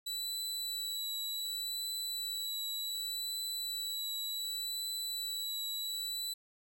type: tone with vibrato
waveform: sawtooth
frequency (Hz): 3951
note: B7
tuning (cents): 0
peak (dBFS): -33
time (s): 0.06-6.34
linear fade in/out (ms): 10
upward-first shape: triangle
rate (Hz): 0.67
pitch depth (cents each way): 17
effects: none